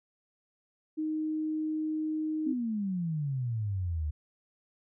sine tone, 311.1 Hz, D#4, in tune, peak -29 dBFS, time 0.97-2.54 s, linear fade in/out 20 ms
sine exponential sweep, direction down, 269 to 73 Hz, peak -29 dBFS, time 2.46-4.11 s, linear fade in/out 10 ms
effects none

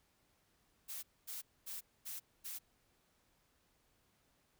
blue noise bursts, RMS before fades -45 dBFS, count 5, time 0.88-2.59 s, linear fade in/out 20 ms, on 150 ms, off 240 ms, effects pink hiss -75 dBFS RMS until 4.59 s

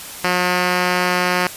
5% pulse tone with low-pass filter, 180.1 Hz, F#3, 46 cents flat, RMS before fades -18 dBFS, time 0.24-1.47 s, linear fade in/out 2 ms, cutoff 4000 Hz, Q 1.6, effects white hiss -33 dBFS RMS until 1.56 s + resampled to 32000 Hz

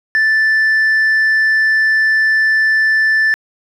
sine tone, 1760 Hz, A6, in tune, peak -7 dBFS, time 0.15-3.34 s, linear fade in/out 0 ms, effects tanh soft clip ceiling -9 dBFS + 8-bit

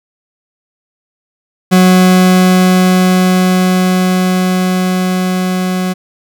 40% pulse tone with level ramp, 184 Hz, F#3, 9 cents flat, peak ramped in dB -3 to -12 dBFS, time 1.71-5.94 s, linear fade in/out 20 ms, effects none

